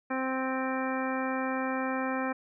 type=harmonic tone; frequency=261.6 Hz; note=C4; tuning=in tune; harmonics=1 / 2 / 3 / 4 / 5 / 6 / 7 / 9; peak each=-32 / -35 / -37 / -38 / -39 / -40 / -40 / -42 dBFS; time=0.1-2.33 s; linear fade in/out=10 ms; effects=none